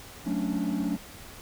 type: chord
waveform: triangle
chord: D major seventh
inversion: first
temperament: equal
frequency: 185 / 220 / 277.2 / 293.7 Hz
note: F#3 / A3 / C#4 / D4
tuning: 0 / 0 / 0 / 0 cents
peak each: -29 dBFS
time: 0.26-0.97 s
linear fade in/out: 10 ms
effects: tanh soft clip ceiling -19 dBFS + pink hiss -46 dBFS RMS until 1.41 s